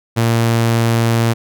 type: tone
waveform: sawtooth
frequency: 115.5 Hz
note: A#2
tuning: 16 cents flat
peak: -8 dBFS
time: 0.16-1.34 s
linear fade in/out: 20 ms
effects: none